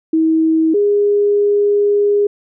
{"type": "tone pair in turn", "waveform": "sine", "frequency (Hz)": [320.6, 409.7], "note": ["E4", "G#4"], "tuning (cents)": [-48, -24], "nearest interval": "major third", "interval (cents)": 424, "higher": "second", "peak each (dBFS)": -10, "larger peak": "neither", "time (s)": [[0.13, 0.74], [0.74, 2.27]], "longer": "second", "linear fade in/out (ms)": 5, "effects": []}